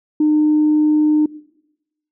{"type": "tone", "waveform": "sine", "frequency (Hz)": 303.9, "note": "D#4", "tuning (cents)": -41, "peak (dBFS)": -10, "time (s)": [0.2, 1.26], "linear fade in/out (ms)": 5, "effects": ["noise-tail reverb RT60 0.9 s tail -20 dB re dry", "tanh soft clip ceiling -7 dBFS"]}